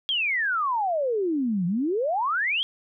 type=exponential two-way sweep; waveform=sine; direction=down then up; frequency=3322 to 167.6 to 3322 Hz; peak=-22 dBFS; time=0.09-2.63 s; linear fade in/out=0 ms; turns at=1.66 s; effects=none